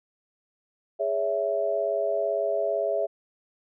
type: chord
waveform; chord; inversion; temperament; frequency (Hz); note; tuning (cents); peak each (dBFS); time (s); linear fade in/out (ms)
sine; C# minor; second; equal with one note detuned; 415.3 / 561.5 / 659.3; G#4 / C#5 / E5; 0 / +22 / 0; -30 / -28 / -26; 0.99-3.07; 20
effects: none